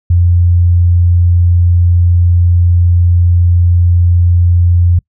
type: tone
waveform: sine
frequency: 87.31 Hz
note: F2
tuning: in tune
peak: -5 dBFS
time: 0.1-4.99 s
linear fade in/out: 5 ms
effects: noise-tail reverb RT60 0.1 s tail -26 dB re dry